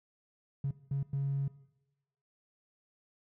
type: tone bursts at uneven times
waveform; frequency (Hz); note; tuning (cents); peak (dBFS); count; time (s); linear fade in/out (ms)
triangle; 138.59; C#3; 0; -26; 3; 0.64-0.71 / 0.91-1.03 / 1.13-1.48; 5
effects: noise-tail reverb RT60 0.9 s tail -21 dB re dry + tanh soft clip ceiling -27 dBFS